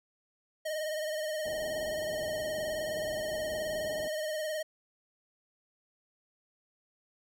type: tone with vibrato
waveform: square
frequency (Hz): 619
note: D#5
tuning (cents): -9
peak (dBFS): -33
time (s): 0.65-4.63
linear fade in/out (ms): 10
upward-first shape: sine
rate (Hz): 19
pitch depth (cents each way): 44
type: low-pass noise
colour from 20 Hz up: white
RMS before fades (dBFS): -45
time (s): 1.45-4.08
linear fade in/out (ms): 5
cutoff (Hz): 850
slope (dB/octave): 96
effects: none